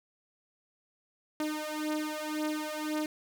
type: beating tone pair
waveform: sawtooth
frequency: 304.7 / 306.6 Hz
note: D#4 / D#4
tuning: -36 / -25 cents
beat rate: 1.9 Hz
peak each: -31 dBFS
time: 1.4-3.06 s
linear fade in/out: 2 ms
effects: none